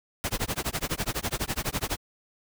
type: noise with tremolo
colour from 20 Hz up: pink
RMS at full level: -27 dBFS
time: 0.24-1.97 s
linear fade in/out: 0 ms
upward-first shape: sine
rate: 12 Hz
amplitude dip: 100%
effects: none